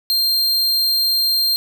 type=tone; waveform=45% pulse; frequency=4186 Hz; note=C8; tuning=in tune; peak=-14 dBFS; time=0.1-1.56 s; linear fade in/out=0 ms; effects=none